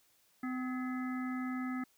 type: harmonic tone with a mistuned harmonic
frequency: 255.2 Hz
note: C4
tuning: 43 cents flat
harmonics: 1 / 3 / 5 / 7 / 8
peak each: -35 / -49 / -45 / -50 / -49 dBFS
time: 0.43-1.84 s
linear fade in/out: 5 ms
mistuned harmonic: 7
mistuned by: -86 cents
effects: white hiss -70 dBFS RMS until 1.97 s